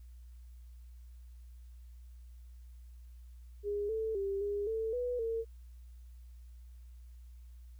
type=tone with pitch steps; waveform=sine; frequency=409.8 / 442.1 / 394.2 / 407.5 / 445.4 / 492 / 454 Hz; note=G#4 / A4 / G4 / G#4 / A4 / B4 / A#4; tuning=-23 / +8 / +10 / -33 / +21 / -7 / -46 cents; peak=-32 dBFS; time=3.63-5.45 s; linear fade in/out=50 ms; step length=260 ms; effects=added 60 Hz sine -49 dBFS peak until 7.79 s + white hiss -74 dBFS RMS until 7.79 s